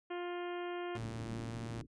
harmonic tone, 352.1 Hz, F4, 14 cents sharp, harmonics 1 / 2 / 3 / 4 / 5 / 6 / 7 / 8 / 9, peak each -39 / -45 / -49 / -51 / -53 / -55 / -56 / -57 / -58 dBFS, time 0.1-0.98 s, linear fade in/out 10 ms
sawtooth tone with pitch glide, 113.7 to 115.22 Hz, A#2 to A#2, -43 to -20 cents, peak -37 dBFS, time 0.95-1.82 s, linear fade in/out 5 ms, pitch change +23 cents, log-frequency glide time 1.15-1.7 s
white low-pass noise, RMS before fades -47 dBFS, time 0.96-1.87 s, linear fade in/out 50 ms, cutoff 350 Hz, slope 48 dB/octave
effects resampled to 22050 Hz

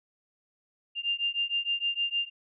sine beating tone pair, 2794 / 2800.5 Hz, F7 / F7, 0 / +4 cents, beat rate 6.5 Hz, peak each -30 dBFS, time 0.95-2.3 s, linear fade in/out 50 ms, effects none

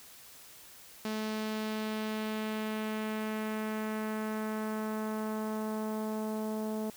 sawtooth tone with low-pass filter sweep, 216.6 Hz, A3, 27 cents flat, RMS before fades -35 dBFS, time 1.05-6.9 s, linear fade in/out 2 ms, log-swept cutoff 5400 to 710 Hz, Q 1.2, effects white hiss -53 dBFS RMS until 6.96 s

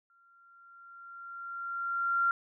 sine tone with exponential growth, 1380 Hz, F6, 21 cents flat, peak -23 dBFS, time 0.1-2.31 s, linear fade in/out 1 ms, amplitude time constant 480 ms, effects none

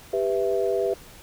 sine chord, E minor, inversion first, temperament just, 395.6 / 494.4 / 659.3 Hz, G4 / B4 / E5, +16 / +2 / 0 cents, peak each -24 / -26 / -27 dBFS, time 0.13-0.94 s, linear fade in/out 5 ms, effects pink hiss -47 dBFS RMS until 1.22 s

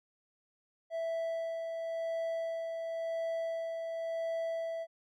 triangle tone with tremolo, 659.3 Hz, E5, in tune, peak -30 dBFS, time 0.9-4.87 s, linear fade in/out 50 ms, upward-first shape sine, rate 0.94 Hz, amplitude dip 35%, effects none

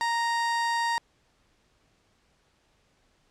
30% pulse tone, 932.3 Hz, A#5, in tune, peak -22 dBFS, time 0.01-0.98 s, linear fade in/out 0 ms, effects pink hiss -67 dBFS RMS until 3.3 s + low-pass 7000 Hz 12 dB/octave

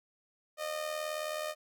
sawtooth tone with amplitude modulation, 612 Hz, D#5, 29 cents flat, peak -28 dBFS, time 0.57-1.55 s, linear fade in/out 50 ms, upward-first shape sine, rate 79 Hz, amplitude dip 60%, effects none

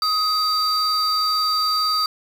triangle tone pair together, 1256 / 4667 Hz, D#6 / D8, +16 / -12 cents, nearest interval octave + major seventh, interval 2272 cents, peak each -18 dBFS, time 0.02-2.06 s, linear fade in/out 2 ms, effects tanh soft clip ceiling -12 dBFS + 7-bit

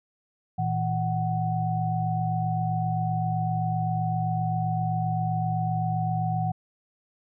sine tone cluster, 114.5 / 162.2 / 745 Hz, A#2 / E3 / F#5, -31 / -28 / +12 cents, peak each -28 dBFS, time 0.58-6.52 s, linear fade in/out 10 ms, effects none

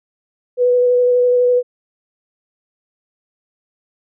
sine tone with vibrato, 493.4 Hz, B4, 2 cents flat, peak -10 dBFS, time 0.57-1.63 s, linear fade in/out 50 ms, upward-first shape square, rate 12 Hz, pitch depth 9 cents each way, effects none

